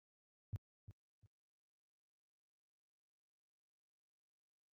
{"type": "tone with echo", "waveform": "sine", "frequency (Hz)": 103, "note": "G#2", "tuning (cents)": -14, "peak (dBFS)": -37, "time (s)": [0.53, 0.56], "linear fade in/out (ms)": 0, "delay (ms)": 350, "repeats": 2, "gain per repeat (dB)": -12, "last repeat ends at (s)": 1.26, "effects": ["high-pass 60 Hz 12 dB/octave", "Opus 48 kbps"]}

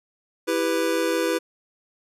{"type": "chord", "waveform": "square", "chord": "E minor", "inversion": "none", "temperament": "just", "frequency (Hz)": [329.6, 395.6, 494.4], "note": ["E4", "G4", "B4"], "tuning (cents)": [0, 16, 2], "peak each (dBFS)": [-26, -28, -25], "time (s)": [0.47, 1.39], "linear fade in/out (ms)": 20, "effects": ["resampled to 32000 Hz"]}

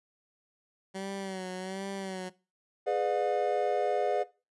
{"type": "tone with vibrato", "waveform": "15% pulse", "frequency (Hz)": 190, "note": "F#3", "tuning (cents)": 46, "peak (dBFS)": -29, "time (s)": [0.94, 2.3], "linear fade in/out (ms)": 20, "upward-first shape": "sine", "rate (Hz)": 1.3, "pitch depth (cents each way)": 58}
{"type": "chord", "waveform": "triangle", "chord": "G# diminished seventh", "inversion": "none", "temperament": "just", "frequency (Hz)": [415.3, 498.4, 598, 717.6], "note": ["G#4", "B4", "D5", "F5"], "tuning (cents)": [0, 16, 31, 47], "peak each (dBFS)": -30, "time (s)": [2.86, 4.24], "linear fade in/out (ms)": 20}
{"effects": ["noise-tail reverb RT60 0.3 s tail -19 dB re dry", "resampled to 24000 Hz"]}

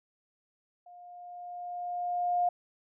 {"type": "tone with level ramp", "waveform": "sine", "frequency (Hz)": 709, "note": "F5", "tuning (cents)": 26, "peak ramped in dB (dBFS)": [-49, -23], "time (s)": [0.86, 2.49], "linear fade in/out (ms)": 5, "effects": []}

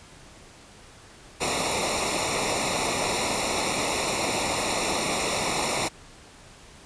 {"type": "noise with comb filter", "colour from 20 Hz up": "pink", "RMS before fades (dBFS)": -26, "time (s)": [1.4, 5.89], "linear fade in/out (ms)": 20, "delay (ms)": 0.63, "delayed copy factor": -0.9, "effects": ["pink hiss -49 dBFS RMS until 6.85 s", "resampled to 22050 Hz"]}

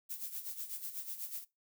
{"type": "noise with tremolo", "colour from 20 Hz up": "violet", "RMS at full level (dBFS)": -40, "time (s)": [0.09, 1.45], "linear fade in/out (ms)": 20, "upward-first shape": "sine", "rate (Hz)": 8.1, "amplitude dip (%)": 70, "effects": ["noise-tail reverb RT60 0.2 s tail -19 dB re dry"]}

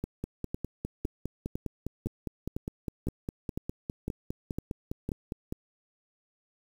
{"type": "two click trains", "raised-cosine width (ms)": 3, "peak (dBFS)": [-20, -19], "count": [27, 11], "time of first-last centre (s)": [[0.24, 5.525], [0.04, 5.091]], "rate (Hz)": [4.92, 1.98], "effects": ["8-bit"]}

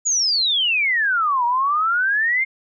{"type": "exponential two-way sweep", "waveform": "sine", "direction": "down then up", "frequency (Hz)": [6980, 938, 2152], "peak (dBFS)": -16, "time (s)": [0.05, 2.45], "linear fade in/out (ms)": 20, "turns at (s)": 1.45, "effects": []}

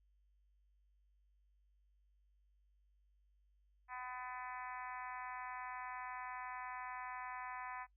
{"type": "harmonic tone", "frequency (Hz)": 251.4, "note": "B3", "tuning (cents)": 31, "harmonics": [3, 4, 5, 6, 7, 8, 9, 10], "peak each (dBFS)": [-51, -48, -54, -57, -53, -56, -58, -62], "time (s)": [3.88, 7.87], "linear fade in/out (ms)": 50, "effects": ["noise-tail reverb RT60 0.1 s tail -19 dB re dry", "added 50 Hz sine -70 dBFS peak until 7.96 s"]}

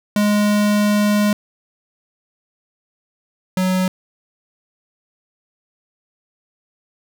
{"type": "tone pair in turn", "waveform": "square", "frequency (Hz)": [207.7, 185.44], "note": ["G#3", "F#3"], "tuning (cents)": [0, 4], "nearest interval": "major second", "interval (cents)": 196, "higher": "first", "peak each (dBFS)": [-14, -16], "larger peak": "first", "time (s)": [[0.16, 1.33], [3.57, 3.88]], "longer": "first", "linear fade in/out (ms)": 2, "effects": []}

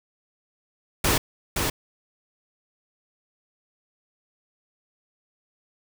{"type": "noise with echo", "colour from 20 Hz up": "pink", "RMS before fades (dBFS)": -21, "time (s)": [1.04, 1.18], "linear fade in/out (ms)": 5, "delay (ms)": 520, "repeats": 1, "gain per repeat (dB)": -4, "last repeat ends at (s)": 1.7, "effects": []}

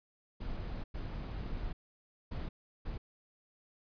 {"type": "noise bursts at uneven times", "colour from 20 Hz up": "brown", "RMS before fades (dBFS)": -39, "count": 4, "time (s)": [[0.4, 0.84], [0.94, 1.73], [2.31, 2.49], [2.85, 2.98]], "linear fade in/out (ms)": 10, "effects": ["resampled to 11025 Hz"]}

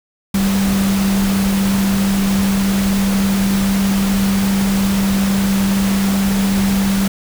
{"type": "tone in noise", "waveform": "sine", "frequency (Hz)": 196, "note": "G3", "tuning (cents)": 0, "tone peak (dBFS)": -13, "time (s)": [0.34, 7.08], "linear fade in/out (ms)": 5, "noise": "pink", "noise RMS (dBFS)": -23, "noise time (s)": [0.34, 7.08], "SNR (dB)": 7, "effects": []}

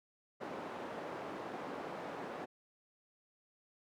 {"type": "band-pass noise", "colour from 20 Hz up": "white", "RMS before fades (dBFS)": -44, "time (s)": [0.4, 2.46], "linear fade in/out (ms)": 20, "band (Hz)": [220, 820], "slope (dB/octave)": 12, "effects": []}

